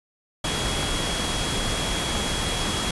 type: tone in noise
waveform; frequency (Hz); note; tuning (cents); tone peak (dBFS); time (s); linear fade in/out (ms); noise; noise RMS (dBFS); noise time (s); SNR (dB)
sine; 3322; G#7; 0; -31; 0.44-2.91; 5; pink; -26; 0.44-2.91; -8
effects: resampled to 24000 Hz